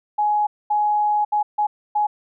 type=tone bursts at uneven times; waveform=sine; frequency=838 Hz; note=G#5; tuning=15 cents sharp; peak=-16 dBFS; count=5; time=0.18-0.47 / 0.7-1.25 / 1.32-1.43 / 1.58-1.67 / 1.95-2.07 s; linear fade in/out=10 ms; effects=none